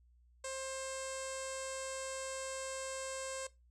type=tone with low-pass filter; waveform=sawtooth; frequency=530 Hz; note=C5; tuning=22 cents sharp; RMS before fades=-42 dBFS; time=0.44-3.47 s; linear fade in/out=5 ms; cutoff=7900 Hz; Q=6.6; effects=noise-tail reverb RT60 0.2 s tail -17 dB re dry + added 60 Hz sine -63 dBFS peak until 3.7 s